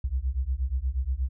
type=beating tone pair; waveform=sine; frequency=60.8 / 69.2 Hz; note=B1 / C#2; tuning=-26 / -2 cents; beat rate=8.4 Hz; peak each=-28 dBFS; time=0.04-1.29 s; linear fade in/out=5 ms; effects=none